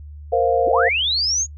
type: chord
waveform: sine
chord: Bb suspended second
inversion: none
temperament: just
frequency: 466.2 / 524.4 / 699.2 Hz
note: Bb4 / C5 / F5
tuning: 0 / +4 / +2 cents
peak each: -19 dBFS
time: 0.32-0.89 s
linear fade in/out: 10 ms
type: linear sweep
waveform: sine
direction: up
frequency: 174.61 to 6790 Hz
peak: -17 dBFS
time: 0.66-1.47 s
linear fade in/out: 50 ms
effects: noise-tail reverb RT60 0.1 s tail -25 dB re dry + added 74 Hz sine -34 dBFS peak until 1.57 s